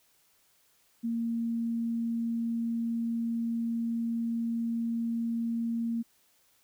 sine tone, 231.2 Hz, A#3, 14 cents flat, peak -28 dBFS, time 1.03-6.03 s, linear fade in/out 20 ms, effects white hiss -67 dBFS RMS until 6.63 s

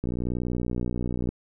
click train, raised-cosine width 3 ms, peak -16 dBFS, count 77, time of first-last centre 0.04-1.29 s, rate 60.8 Hz, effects none

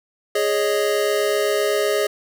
square chord, Ab suspended fourth, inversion none, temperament equal, 415.3 / 554.4 / 622.3 Hz, Ab4 / Db5 / Eb5, 0 / 0 / 0 cents, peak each -21 / -25 / -24 dBFS, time 0.35-2.07 s, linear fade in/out 5 ms, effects none

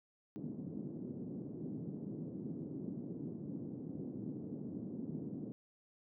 white band-pass noise, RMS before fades -44 dBFS, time 0.36-5.52 s, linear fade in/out 0 ms, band 140 to 300 Hz, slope 24 dB/octave, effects none

